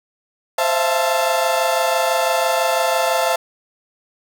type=chord; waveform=35% pulse; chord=F major seventh; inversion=second; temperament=equal with one note detuned; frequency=523.3 / 659.3 / 685.3 / 880 Hz; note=C5 / E5 / F5 / A5; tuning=0 / 0 / -33 / 0 cents; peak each=-20 dBFS; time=0.58-3.36 s; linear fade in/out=5 ms; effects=none